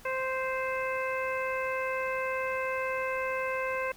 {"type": "harmonic tone", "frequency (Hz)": 522, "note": "C5", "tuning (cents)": -4, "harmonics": [1, 2, 3, 4, 5], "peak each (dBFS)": [-32, -35, -37, -38, -39], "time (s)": [0.05, 3.92], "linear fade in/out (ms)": 5, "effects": ["pink hiss -54 dBFS RMS until 3.96 s"]}